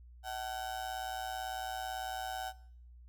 35% pulse tone with amplitude modulation, 756 Hz, F#5, 37 cents sharp, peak -33 dBFS, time 0.23-2.53 s, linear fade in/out 50 ms, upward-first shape sine, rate 118 Hz, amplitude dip 75%, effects noise-tail reverb RT60 0.6 s tail -19 dB re dry + added 60 Hz sine -52 dBFS peak until 3.08 s

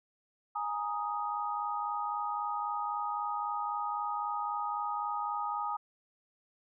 sine chord, Ab suspended second, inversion none, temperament just, 830.6 / 934.4 / 1245.9 Hz, Ab5 / Bb5 / Eb6, 0 / +4 / +2 cents, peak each -36 / -38 / -35 dBFS, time 0.55-5.77 s, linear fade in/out 10 ms, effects none

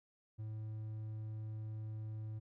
triangle tone, 108.7 Hz, A2, 21 cents flat, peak -39 dBFS, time 0.38-2.4 s, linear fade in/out 20 ms, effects none

